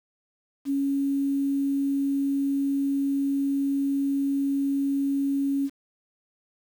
sine tone with quantisation, 277.2 Hz, C#4, in tune, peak -22 dBFS, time 0.65-5.7 s, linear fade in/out 50 ms, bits 8, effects none

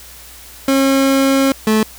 30% pulse tone pair in turn, 270.9 / 217.3 Hz, C#4 / A3, -40 / -21 cents, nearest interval major third, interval 381 cents, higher first, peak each -8 dBFS, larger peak neither, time 0.68-1.52 / 1.67-1.83 s, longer first, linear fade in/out 2 ms, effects added 60 Hz sine -43 dBFS peak until 1.98 s + white hiss -38 dBFS RMS until 1.98 s

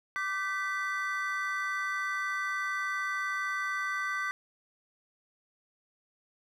triangle chord, G major, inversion second, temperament equal with one note detuned, 1174.7 / 1531.3 / 1975.5 Hz, D6 / G6 / B6, 0 / -41 / 0 cents, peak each -33 dBFS, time 0.16-4.31 s, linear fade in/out 0 ms, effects none

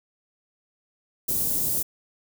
white band-stop noise, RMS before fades -25 dBFS, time 1.28-1.83 s, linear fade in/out 10 ms, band 360 to 10000 Hz, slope 12 dB/octave, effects none

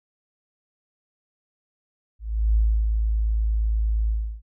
sine tone with ADSR envelope, 54.3 Hz, A1, 22 cents flat, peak -15 dBFS, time 2.19-4.42 s, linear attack 360 ms, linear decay 300 ms, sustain -4 dB, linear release 330 ms, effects none

